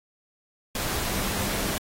sine tone in noise, 196 Hz, G3, in tune, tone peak -36 dBFS, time 1.09-1.7 s, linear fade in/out 2 ms, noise pink, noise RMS -29 dBFS, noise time 0.75-1.78 s, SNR -10 dB, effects AAC 48 kbps

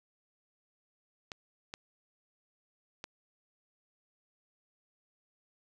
clicks, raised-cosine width 0.2 ms, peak -23 dBFS, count 3, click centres 1.318 / 1.739 / 3.041 s, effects none

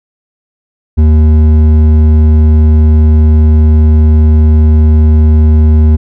sine tone with hard clipping, 77.5 Hz, D#2, 6 cents flat, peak -4 dBFS, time 0.97-5.97 s, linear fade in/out 20 ms, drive 8 dB, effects none

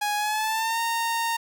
sawtooth tone with pitch glide, 830.6 to 921.6 Hz, G#5 to A#5, 0 to -20 cents, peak -20 dBFS, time 0.01-1.37 s, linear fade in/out 10 ms, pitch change +180 cents, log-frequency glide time 0.16-0.8 s, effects none

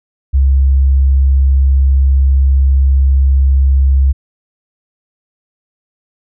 sine tone, 67.5 Hz, C#2, 45 cents flat, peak -6 dBFS, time 0.33-4.13 s, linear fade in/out 20 ms, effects none

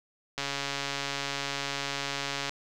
click train, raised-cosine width 0.2 ms, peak -14 dBFS, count 297, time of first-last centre 0.38-2.494 s, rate 140 Hz, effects none

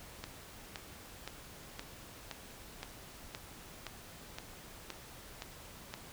click train, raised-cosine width 0.2 ms, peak -23 dBFS, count 12, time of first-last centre 0.24-5.939 s, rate 1.93 Hz, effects pink hiss -52 dBFS RMS until 6.12 s

